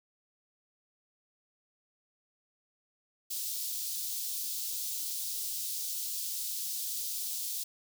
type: high-pass noise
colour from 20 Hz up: white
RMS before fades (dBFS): -36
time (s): 3.3-7.64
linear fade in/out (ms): 10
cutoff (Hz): 3800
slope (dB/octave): 24
effects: none